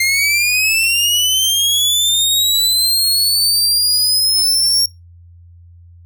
sawtooth linear sweep, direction up, 2100 to 5550 Hz, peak -9 dBFS, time 0-4.86 s, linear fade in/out 5 ms, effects noise-tail reverb RT60 0.2 s tail -21 dB re dry + added 86 Hz sine -39 dBFS peak until 6.05 s

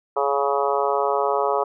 harmonic tone, 140.1 Hz, C#3, 19 cents sharp, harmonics 3 / 4 / 5 / 6 / 7 / 8 / 9, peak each -24 / -25 / -26 / -27 / -27 / -28 / -29 dBFS, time 0.16-1.64 s, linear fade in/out 10 ms, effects none

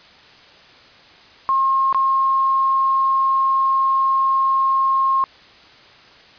sine tone with dropouts, 1072 Hz, C6, 42 cents sharp, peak -14 dBFS, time 1.49-5.24 s, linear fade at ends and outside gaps 0 ms, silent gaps 1.927-1.946 s, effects white hiss -46 dBFS RMS until 6.38 s + resampled to 11025 Hz

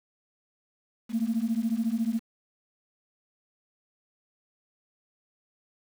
sine beating tone pair, 220 / 234 Hz, A3 / A#3, 0 / +7 cents, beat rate 14 Hz, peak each -27 dBFS, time 1.09-2.21 s, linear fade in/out 50 ms, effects tanh soft clip ceiling -18 dBFS + 8-bit

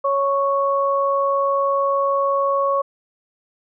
sine tone pair together, 554.4 / 1107.9 Hz, C#5 / C#6, 0 / -1 cents, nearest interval octave, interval 1199 cents, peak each -19 dBFS, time 0.04-2.82 s, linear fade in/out 10 ms, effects none

